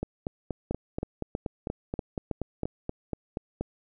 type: two click trains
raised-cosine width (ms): 2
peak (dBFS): -16 / -17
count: 7 / 16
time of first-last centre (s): 0.71-2.633 / 0.03-3.61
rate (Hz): 3.12 / 4.19
effects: none